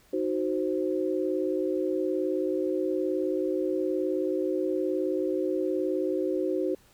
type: chord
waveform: sine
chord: C diminished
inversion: first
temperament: equal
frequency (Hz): 311.1 / 370 / 523.3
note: Eb4 / Gb4 / C5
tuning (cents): 0 / 0 / 0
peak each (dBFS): -30 / -28 / -31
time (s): 0.13-6.75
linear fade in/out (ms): 5
effects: pink hiss -60 dBFS RMS until 6.93 s